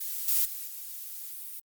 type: noise with level steps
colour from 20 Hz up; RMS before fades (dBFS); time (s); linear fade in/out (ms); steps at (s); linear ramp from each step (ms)
violet; -34 / -25 / -37 / -40; 0-1.6; 10; 0.28 / 0.45 / 0.67; 2
effects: Opus 48 kbps